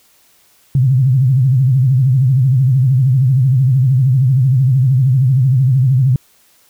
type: tone with vibrato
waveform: sine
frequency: 130.3 Hz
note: C3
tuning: 7 cents flat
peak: -8 dBFS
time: 0.75-6.16 s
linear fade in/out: 2 ms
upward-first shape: sine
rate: 13 Hz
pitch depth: 130 cents each way
effects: white hiss -52 dBFS RMS until 6.69 s